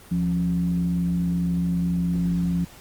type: tone with frequency modulation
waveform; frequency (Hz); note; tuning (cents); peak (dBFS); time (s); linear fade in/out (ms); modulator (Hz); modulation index
sine; 174.4; F3; -2; -20; 0.11-2.65; 10; 99.2; 0.45
effects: pink hiss -47 dBFS RMS until 2.8 s + Opus 24 kbps